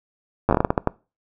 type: slowing click train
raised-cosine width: 1 ms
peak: -3 dBFS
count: 11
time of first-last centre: 0.49-0.874 s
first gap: 9 ms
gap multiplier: 1.3
effects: noise-tail reverb RT60 0.3 s tail -22 dB re dry